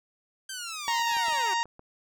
10% pulse linear sweep, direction down, 1582 to 355.9 Hz, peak -26 dBFS, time 0.49-1.54 s, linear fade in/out 5 ms
harmonic tone, 932.3 Hz, A#5, in tune, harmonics 1 / 2 / 3 / 4 / 5 / 6 / 7 / 8, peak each -26 / -32 / -36 / -38 / -40 / -42 / -43 / -44 dBFS, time 0.88-1.63 s, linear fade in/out 0 ms
clicks, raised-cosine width 1 ms, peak -39 / -39 / -31 / -29 / -35 / -39 / -39 / -34 dBFS, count 8, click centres 0.997 / 1.12 / 1.168 / 1.283 / 1.325 / 1.38 / 1.656 / 1.794 s
effects none

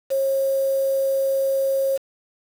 sine tone with quantisation, 541 Hz, C#5, 42 cents flat, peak -18 dBFS, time 0.1-1.98 s, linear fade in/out 20 ms, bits 6, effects none

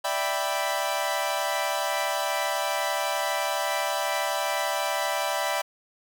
sawtooth chord, E minor seventh, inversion third, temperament equal, 587.3 / 659.3 / 784 / 987.8 Hz, D5 / E5 / G5 / B5, 0 / 0 / 0 / 0 cents, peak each -27 dBFS, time 0.04-5.62 s, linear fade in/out 10 ms, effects none

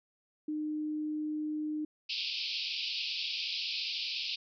sine tone, 304.9 Hz, D#4, 35 cents flat, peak -32 dBFS, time 0.48-1.85 s, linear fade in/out 5 ms
white band-pass noise, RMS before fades -36 dBFS, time 2.09-4.36 s, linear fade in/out 10 ms, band 2400 to 5100 Hz, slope 96 dB/octave
effects none

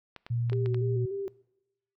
clicks, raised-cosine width 0.3 ms, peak -26 dBFS, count 6, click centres 0.163 / 0.265 / 0.498 / 0.531 / 0.66 / 0.745 s
sine tone, 118.3 Hz, A#2, 26 cents sharp, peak -26 dBFS, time 0.3-1.06 s, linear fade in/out 10 ms
sine tone with vibrato, 386.8 Hz, G4, 23 cents flat, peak -31 dBFS, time 0.52-1.28 s, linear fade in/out 0 ms, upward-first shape square, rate 3.4 Hz, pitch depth 40 cents each way
effects noise-tail reverb RT60 0.9 s tail -22 dB re dry

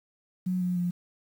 sine tone with pitch steps, 183.2 / 179.74 / 176.35 Hz, F#3 / F#3 / F3, -17 / -50 / +17 cents, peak -25 dBFS, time 0.46-0.91 s, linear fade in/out 10 ms, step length 150 ms, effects 9-bit

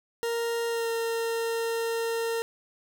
40% pulse tone with pitch glide, 465.5 to 458.8 Hz, A#4 to A#4, -2 to -28 cents, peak -26 dBFS, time 0.23-2.42 s, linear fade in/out 0 ms, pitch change -26 cents, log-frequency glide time 0.68-0.89 s, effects none

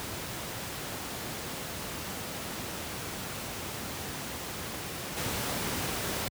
pink noise with level steps, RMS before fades -37 / -32 dBFS, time 0-6.28 s, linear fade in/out 0 ms, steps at 5.16 s, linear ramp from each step 20 ms, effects high-pass 80 Hz 12 dB/octave

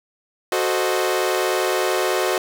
sawtooth chord, F# diminished seventh, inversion none, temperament equal, 370 / 440 / 523.3 / 622.3 Hz, F#4 / A4 / C5 / Eb5, 0 / 0 / 0 / 0 cents, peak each -18 / -22 / -21 / -22 dBFS, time 0.52-2.38 s, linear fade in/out 2 ms, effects none

